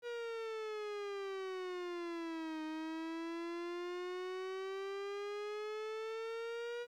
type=exponential two-way sweep; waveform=45% pulse; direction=down then up; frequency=482 to 311.1 to 482 Hz; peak=-40 dBFS; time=0.02-6.87 s; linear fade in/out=50 ms; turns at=2.63 s; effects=low-pass 4000 Hz 12 dB/octave + 12-bit